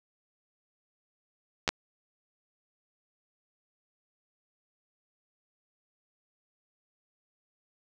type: clicks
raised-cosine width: 0.2 ms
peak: -8 dBFS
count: 2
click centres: 1.678 / 1.69 s
effects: none